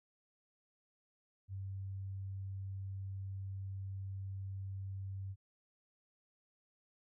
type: tone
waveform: sine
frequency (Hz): 96.8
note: G2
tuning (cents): -21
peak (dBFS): -40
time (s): 1.48-5.36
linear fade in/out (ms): 50
effects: none